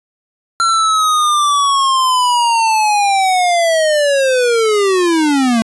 square linear sweep, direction down, 1366 to 220 Hz, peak -11 dBFS, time 0.6-5.62 s, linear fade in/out 0 ms, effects resampled to 24000 Hz

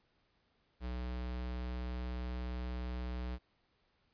square tone, 61.6 Hz, B1, 4 cents flat, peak -38 dBFS, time 0.8-3.39 s, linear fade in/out 50 ms, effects pink hiss -75 dBFS RMS until 4.13 s + resampled to 11025 Hz

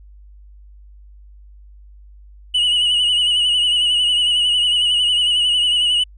triangle tone with vibrato, 2930 Hz, F#7, 18 cents flat, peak -12 dBFS, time 2.54-6.04 s, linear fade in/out 10 ms, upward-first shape sine, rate 11 Hz, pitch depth 46 cents each way, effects added 50 Hz sine -40 dBFS peak until 6.17 s + resampled to 22050 Hz

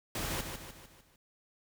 pink noise with echo, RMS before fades -36 dBFS, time 0.15-0.41 s, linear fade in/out 2 ms, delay 150 ms, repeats 5, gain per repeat -6 dB, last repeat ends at 1.16 s, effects none

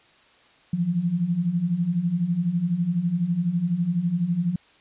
sine beating tone pair, 164.81 / 176.81 Hz, E3 / F3, 0 / +22 cents, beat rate 12 Hz, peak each -27 / -22 dBFS, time 0.73-4.56 s, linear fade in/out 5 ms, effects white hiss -56 dBFS RMS until 4.8 s + resampled to 8000 Hz

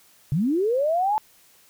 sine linear sweep, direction up, 127.9 to 880 Hz, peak -19 dBFS, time 0.32-1.18 s, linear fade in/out 0 ms, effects white hiss -56 dBFS RMS until 1.69 s

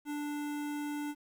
square tone with notch filter, 293.7 Hz, D4, in tune, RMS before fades -37 dBFS, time 0.05-1.15 s, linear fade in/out 50 ms, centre 4600 Hz, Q 1.7, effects 11-bit

